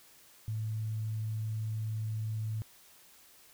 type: tone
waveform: sine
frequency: 109.4 Hz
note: A2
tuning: 9 cents flat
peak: -32 dBFS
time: 0.48-2.62 s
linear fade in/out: 0 ms
effects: white hiss -59 dBFS RMS until 3.53 s